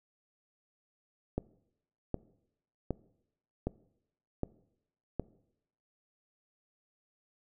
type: click train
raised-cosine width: 2 ms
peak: -18 dBFS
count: 6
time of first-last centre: 1.38-5.197 s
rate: 1.31 Hz
effects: noise-tail reverb RT60 0.8 s tail -21 dB re dry